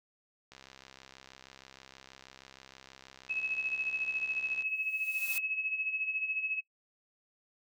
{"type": "click train", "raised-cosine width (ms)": 0.2, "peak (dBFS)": -33, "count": 273, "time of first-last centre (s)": [0.52, 4.623], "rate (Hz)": 66.3}
{"type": "tone with tremolo", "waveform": "sine", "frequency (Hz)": 2576, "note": "E7", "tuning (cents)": -41, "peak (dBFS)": -29, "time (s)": [3.29, 6.61], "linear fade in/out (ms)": 20, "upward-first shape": "sine", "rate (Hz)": 14, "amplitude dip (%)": 65}
{"type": "noise with exponential growth", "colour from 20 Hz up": "blue", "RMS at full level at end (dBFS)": -36, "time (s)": [4.64, 5.38], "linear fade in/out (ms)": 1, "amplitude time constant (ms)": 160}
{"effects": ["noise-tail reverb RT60 0.1 s tail -23 dB re dry"]}